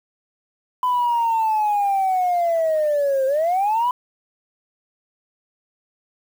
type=linear two-way sweep; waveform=sine; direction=down then up; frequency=1007 to 523.3 to 1007 Hz; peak=-15 dBFS; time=0.83-3.91 s; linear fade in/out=2 ms; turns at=3.26 s; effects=tanh soft clip ceiling -14 dBFS + 7-bit